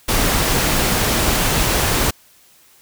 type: noise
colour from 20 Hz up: pink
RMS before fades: -17 dBFS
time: 0.08-2.11 s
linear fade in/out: 10 ms
effects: white hiss -51 dBFS RMS until 2.81 s